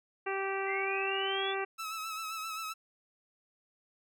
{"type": "harmonic tone", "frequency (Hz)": 389.2, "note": "G4", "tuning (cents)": -12, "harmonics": [1, 2, 3, 4, 5, 6, 7], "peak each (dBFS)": [-35, -38, -40, -41, -42, -43, -43], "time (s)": [0.26, 1.65], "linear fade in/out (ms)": 10}
{"type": "linear sweep", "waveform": "sine", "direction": "up", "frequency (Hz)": [1975.5, 3520], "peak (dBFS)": -35, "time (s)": [0.65, 1.55], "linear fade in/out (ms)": 50}
{"type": "tone with vibrato", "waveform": "sawtooth", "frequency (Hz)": 1300, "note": "E6", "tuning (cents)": -24, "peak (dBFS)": -33, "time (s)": [1.78, 2.74], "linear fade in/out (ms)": 20, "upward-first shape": "sine", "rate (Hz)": 7.6, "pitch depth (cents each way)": 40}
{"effects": []}